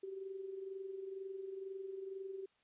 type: tone with amplitude modulation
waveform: sine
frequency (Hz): 386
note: G4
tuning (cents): -27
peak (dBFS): -40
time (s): 0.03-2.46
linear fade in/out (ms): 5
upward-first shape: sine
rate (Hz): 22.1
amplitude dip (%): 55
effects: white hiss -75 dBFS RMS until 2.63 s + resampled to 8000 Hz